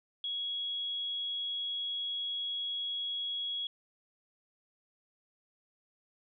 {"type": "tone", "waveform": "sine", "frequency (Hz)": 3330, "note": "G#7", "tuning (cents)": 4, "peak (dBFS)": -33, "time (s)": [0.24, 3.67], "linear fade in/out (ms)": 2, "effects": []}